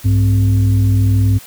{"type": "tone with frequency modulation", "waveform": "sine", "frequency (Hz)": 100.9, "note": "G#2", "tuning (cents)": -49, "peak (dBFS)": -9, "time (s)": [0.04, 1.39], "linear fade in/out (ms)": 20, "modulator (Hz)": 161, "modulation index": 0.5, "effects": ["white hiss -38 dBFS RMS until 1.46 s"]}